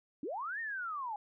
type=linear two-way sweep; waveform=sine; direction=up then down; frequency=248.2 to 1865 to 804 Hz; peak=-36 dBFS; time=0.23-1.16 s; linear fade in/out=2 ms; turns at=0.6 s; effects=none